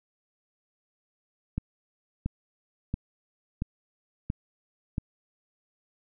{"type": "click train", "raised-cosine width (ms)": 5, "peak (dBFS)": -16, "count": 6, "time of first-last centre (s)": [1.58, 4.981], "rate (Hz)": 1.47, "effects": []}